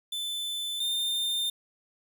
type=tone pair in turn; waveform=45% pulse; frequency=3520 / 3613 Hz; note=A7 / A7; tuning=0 / +45 cents; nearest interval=unison; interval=45 cents; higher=second; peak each=-31 / -27 dBFS; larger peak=second; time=0.12-0.8 / 0.8-1.5 s; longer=second; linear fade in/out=5 ms; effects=10-bit